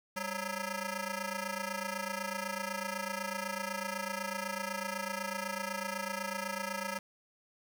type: ring-modulated tone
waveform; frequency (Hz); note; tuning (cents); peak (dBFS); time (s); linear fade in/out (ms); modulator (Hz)
10% pulse; 370; F#4; 0; -24; 0.16-6.99; 2; 171
effects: none